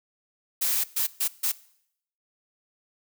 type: noise bursts at uneven times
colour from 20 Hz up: blue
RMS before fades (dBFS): -25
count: 4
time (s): 0.61-0.84 / 0.96-1.07 / 1.2-1.28 / 1.43-1.52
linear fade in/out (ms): 10
effects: noise-tail reverb RT60 0.7 s tail -20 dB re dry